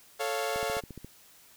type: chord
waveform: sawtooth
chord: A augmented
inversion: none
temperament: equal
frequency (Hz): 440 / 554.4 / 698.5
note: A4 / C#5 / E#5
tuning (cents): 0 / 0 / 0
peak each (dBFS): -30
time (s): 0.19-0.81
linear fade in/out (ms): 20
type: click train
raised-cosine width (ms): 3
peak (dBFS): -29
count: 8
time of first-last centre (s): 0.56-1.046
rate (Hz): 14.4
effects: white hiss -57 dBFS RMS until 1.56 s